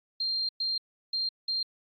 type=tone bursts at uneven times; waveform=sine; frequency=4186 Hz; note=C8; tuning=in tune; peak=-27 dBFS; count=4; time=0.2-0.49 / 0.6-0.78 / 1.13-1.29 / 1.48-1.63 s; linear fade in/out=5 ms; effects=AAC 64 kbps